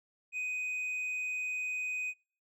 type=tone with tanh clipping; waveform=sine; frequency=2500 Hz; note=D#7; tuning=8 cents sharp; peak=-34 dBFS; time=0.32-2.14 s; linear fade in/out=50 ms; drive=3 dB; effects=noise-tail reverb RT60 0.5 s tail -25 dB re dry